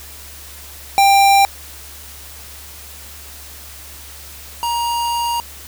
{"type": "tone pair in turn", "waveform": "square", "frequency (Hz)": [791, 942.9], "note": ["G5", "A#5"], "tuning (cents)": [15, 20], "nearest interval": "minor third", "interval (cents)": 305, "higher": "second", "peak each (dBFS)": [-9, -18], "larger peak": "first", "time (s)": [[0.98, 1.45], [4.63, 5.4]], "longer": "second", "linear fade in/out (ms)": 0, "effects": ["added 71 Hz sine -40 dBFS peak until 5.67 s", "white hiss -37 dBFS RMS until 5.67 s"]}